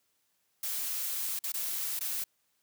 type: noise with dropouts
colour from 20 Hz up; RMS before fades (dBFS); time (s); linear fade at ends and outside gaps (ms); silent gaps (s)
blue; -34; 0.63-2.24; 5; 1.391-1.438 / 1.521-1.539 / 1.993-2.008
effects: white hiss -75 dBFS RMS until 2.62 s + high-pass 60 Hz 12 dB/octave